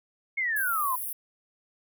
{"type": "exponential sweep", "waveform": "sine", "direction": "down", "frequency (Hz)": [2200, 987.8], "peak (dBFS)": -25, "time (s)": [0.37, 0.96], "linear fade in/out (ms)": 10}
{"type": "high-pass noise", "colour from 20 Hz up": "pink", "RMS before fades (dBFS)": -34, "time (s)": [0.56, 1.13], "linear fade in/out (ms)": 5, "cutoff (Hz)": 10000, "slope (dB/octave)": 96}
{"effects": []}